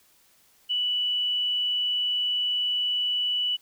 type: tone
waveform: sine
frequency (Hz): 2960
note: F#7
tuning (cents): 0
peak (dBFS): -23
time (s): 0.69-3.57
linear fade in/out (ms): 20
effects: white hiss -61 dBFS RMS until 3.61 s

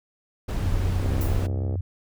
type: noise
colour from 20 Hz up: brown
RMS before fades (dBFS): -26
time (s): 0.48-1.47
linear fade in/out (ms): 10
type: tone with vibrato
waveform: sine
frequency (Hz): 92.2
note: F#2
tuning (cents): -6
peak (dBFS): -24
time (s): 0.62-1.81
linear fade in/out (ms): 5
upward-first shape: sine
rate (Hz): 10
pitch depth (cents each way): 21
type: click train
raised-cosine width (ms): 2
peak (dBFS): -20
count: 49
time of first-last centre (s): 1.03-1.756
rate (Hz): 66.1
type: noise with exponential decay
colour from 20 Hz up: violet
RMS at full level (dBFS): -33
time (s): 1.21-1.5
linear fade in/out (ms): 1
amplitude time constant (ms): 62
effects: none

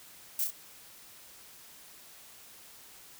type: noise with echo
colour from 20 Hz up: violet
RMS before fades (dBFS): -30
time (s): 0.39-0.44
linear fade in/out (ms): 2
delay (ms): 32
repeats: 2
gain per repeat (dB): -4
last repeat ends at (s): 0.504
effects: white hiss -53 dBFS RMS until 3.19 s

